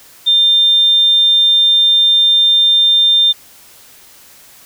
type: tone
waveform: sine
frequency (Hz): 3600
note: A7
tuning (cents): +39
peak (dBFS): -7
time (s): 0.26-3.33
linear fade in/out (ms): 20
effects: white hiss -42 dBFS RMS until 4.65 s